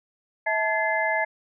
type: tone cluster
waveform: sine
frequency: 646 / 876 / 1706 / 2070 Hz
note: E5 / A5 / G#6 / C7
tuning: -35 / -8 / +46 / -19 cents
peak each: -27 dBFS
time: 0.46-1.25 s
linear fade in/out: 10 ms
effects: none